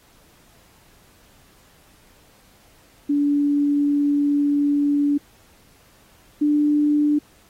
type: tone pair in turn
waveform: sine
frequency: 288.2 / 295.6 Hz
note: D4 / D4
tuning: -33 / +11 cents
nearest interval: unison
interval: 44 cents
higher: second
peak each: -16 / -15 dBFS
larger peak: second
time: 3.09-5.18 / 6.41-7.19 s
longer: first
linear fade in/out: 10 ms
effects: pink hiss -55 dBFS RMS until 7.49 s + AAC 48 kbps